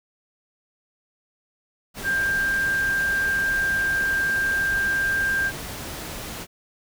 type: tone in noise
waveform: sine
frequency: 1588 Hz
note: G6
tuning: 22 cents sharp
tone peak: -20 dBFS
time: 2.03-5.52 s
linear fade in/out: 50 ms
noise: pink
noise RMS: -34 dBFS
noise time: 1.94-6.47 s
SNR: +11 dB
effects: none